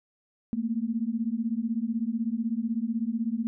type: beating tone pair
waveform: sine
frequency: 220.3 / 236.3 Hz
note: A3 / A#3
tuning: +2 / +24 cents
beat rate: 16 Hz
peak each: -29 dBFS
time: 0.53-3.47 s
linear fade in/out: 0 ms
effects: none